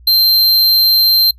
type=tone; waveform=square; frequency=4143 Hz; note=C8; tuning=18 cents flat; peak=-8 dBFS; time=0.07-1.31 s; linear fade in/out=5 ms; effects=noise-tail reverb RT60 0.1 s tail -26 dB re dry + added 60 Hz sine -38 dBFS peak until 1.38 s